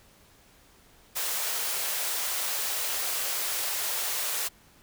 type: high-pass noise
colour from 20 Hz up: white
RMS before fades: -30 dBFS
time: 1.15-4.49 s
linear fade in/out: 20 ms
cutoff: 430 Hz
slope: 24 dB/octave
effects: pink hiss -58 dBFS RMS until 4.82 s